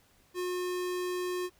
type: tone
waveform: square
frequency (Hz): 360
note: F#4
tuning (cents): -47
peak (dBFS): -32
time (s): 0.34-1.5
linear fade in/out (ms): 50
effects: pink hiss -65 dBFS RMS until 1.59 s